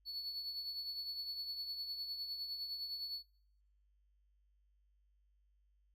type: tone with tremolo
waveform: triangle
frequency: 4423 Hz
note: C#8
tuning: 5 cents flat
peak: -37 dBFS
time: 0.05-3.23 s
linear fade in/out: 50 ms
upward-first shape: triangle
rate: 9.8 Hz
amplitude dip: 55%
effects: noise-tail reverb RT60 0.8 s tail -25 dB re dry + added 50 Hz sine -70 dBFS peak until 5.94 s